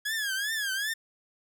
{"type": "tone with vibrato", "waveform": "sawtooth", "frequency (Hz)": 1661.2, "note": "G#6", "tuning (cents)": 0, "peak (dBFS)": -25, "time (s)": [0.05, 0.94], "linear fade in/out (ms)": 10, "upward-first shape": "triangle", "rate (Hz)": 2.6, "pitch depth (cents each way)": 160, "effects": []}